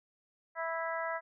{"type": "harmonic tone", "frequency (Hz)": 328.8, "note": "E4", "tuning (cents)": -4, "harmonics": [2, 3, 4, 5, 6], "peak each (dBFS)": [-37, -39, -40, -41, -42], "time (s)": [0.55, 1.21], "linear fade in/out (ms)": 50, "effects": []}